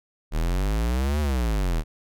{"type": "exponential two-way sweep", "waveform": "square", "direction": "up then down", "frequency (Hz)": [37.53, 76.5, 37.53], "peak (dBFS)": -22, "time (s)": [0.31, 1.84], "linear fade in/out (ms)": 50, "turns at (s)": 1.2, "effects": []}